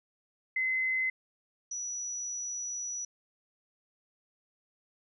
sine tone pair in turn, 2048 / 5882 Hz, C7 / F#8, -38 / -11 cents, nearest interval octave + tritone, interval 1827 cents, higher second, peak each -27 / -34 dBFS, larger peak first, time 0.56-1.1 / 1.71-3.05 s, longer second, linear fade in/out 5 ms, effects none

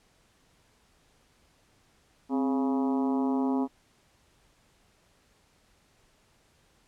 harmonic tone with a mistuned harmonic, 138.59 Hz, C#3, in tune, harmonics 2 / 3 / 4 / 5 / 6 / 7 / 8 / 9, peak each -25 / -35 / -43 / -39 / -38 / -39 / -46 / -50 dBFS, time 2.29-3.68 s, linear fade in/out 50 ms, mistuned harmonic 2, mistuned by -85 cents, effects pink hiss -65 dBFS RMS until 6.87 s + low-pass 10000 Hz 12 dB/octave

